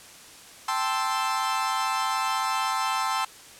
40% pulse chord, A minor seventh, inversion third, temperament equal, 784 / 880 / 1046.5 / 1318.5 Hz, G5 / A5 / C6 / E6, 0 / 0 / 0 / 0 cents, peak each -31 / -29 / -28 / -29 dBFS, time 0.68-3.25 s, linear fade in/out 5 ms, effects white hiss -47 dBFS RMS until 3.59 s + low-pass 10000 Hz 12 dB/octave

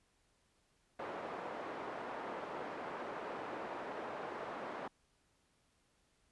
pink band-pass noise, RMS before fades -44 dBFS, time 0.99-4.88 s, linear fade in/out 5 ms, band 420 to 1200 Hz, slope 12 dB/octave, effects pink hiss -75 dBFS RMS until 6.31 s + resampled to 24000 Hz

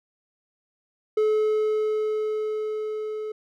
triangle tone with level ramp, 430 Hz, A4, 40 cents flat, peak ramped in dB -16 to -27 dBFS, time 1.17-3.32 s, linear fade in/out 5 ms, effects none

